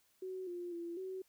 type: tone with pitch steps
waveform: sine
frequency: 373.8 / 351.6 / 340.9 / 376.6 Hz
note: F#4 / F4 / F4 / F#4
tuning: +18 / +12 / -42 / +31 cents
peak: -40 dBFS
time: 0.22-1.22 s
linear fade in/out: 5 ms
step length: 250 ms
effects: white hiss -73 dBFS RMS until 1.28 s